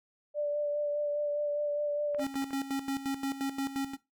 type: tone with vibrato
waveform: sine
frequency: 587.3 Hz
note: D5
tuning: in tune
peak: -28 dBFS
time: 0.34-2.25 s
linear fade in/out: 50 ms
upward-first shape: sine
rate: 4.9 Hz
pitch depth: 15 cents each way
type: clicks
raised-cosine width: 0.5 ms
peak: -31 dBFS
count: 6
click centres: 2.147 / 2.195 / 2.243 / 2.343 / 2.423 / 2.507 s
type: tone with tremolo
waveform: square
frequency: 273 Hz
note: C#4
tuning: 26 cents flat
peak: -30 dBFS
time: 2.18-3.97 s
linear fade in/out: 50 ms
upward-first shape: square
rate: 5.7 Hz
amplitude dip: 70%
effects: noise-tail reverb RT60 0.2 s tail -18 dB re dry